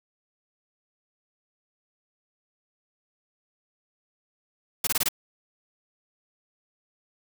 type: noise bursts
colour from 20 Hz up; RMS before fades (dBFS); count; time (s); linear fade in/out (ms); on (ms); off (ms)
white; -24; 5; 4.84-5.087; 5; 31; 23
effects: none